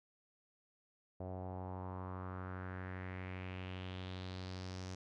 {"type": "tone with low-pass filter sweep", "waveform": "sawtooth", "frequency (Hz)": 92.5, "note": "F#2", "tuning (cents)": 0, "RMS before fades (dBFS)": -45, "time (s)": [1.2, 4.95], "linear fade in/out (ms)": 5, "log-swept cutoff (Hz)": [650, 6000], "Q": 3.3, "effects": []}